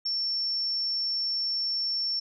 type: tone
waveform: sine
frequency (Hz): 5430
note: F8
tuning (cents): -50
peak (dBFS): -26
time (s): 0.05-2.2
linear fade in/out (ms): 10
effects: none